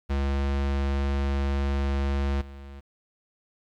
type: tone with level steps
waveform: square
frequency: 69.3 Hz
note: C#2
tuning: in tune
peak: -24 / -40 dBFS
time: 0.09-2.81 s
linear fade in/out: 20 ms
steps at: 2.41 s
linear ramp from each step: 5 ms
effects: low-pass 4000 Hz 12 dB/octave + 10-bit